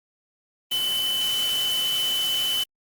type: tone in noise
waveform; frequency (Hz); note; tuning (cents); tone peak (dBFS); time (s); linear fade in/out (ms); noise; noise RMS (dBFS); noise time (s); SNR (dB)
sine; 3020; F#7; +35; -22; 0.71-2.64; 10; white; -32; 0.71-2.64; +7
effects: Opus 24 kbps